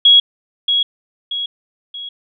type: tone with echo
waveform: sine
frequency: 3322 Hz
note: G#7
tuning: in tune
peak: -5 dBFS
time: 0.05-0.2 s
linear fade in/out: 5 ms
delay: 630 ms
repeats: 3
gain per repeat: -7 dB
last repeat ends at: 2.09 s
effects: none